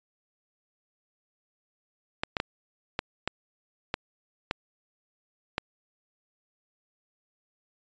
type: clicks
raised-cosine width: 0.3 ms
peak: -11 dBFS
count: 8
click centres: 2.235 / 2.368 / 2.401 / 2.991 / 3.276 / 3.941 / 4.511 / 5.581 s
effects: resampled to 16000 Hz